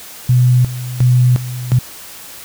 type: tone with tremolo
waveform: sine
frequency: 124.8 Hz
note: B2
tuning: 19 cents sharp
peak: -7 dBFS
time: 0.29-1.79 s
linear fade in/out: 5 ms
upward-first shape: square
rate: 1.4 Hz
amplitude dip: 80%
effects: white hiss -34 dBFS RMS until 2.44 s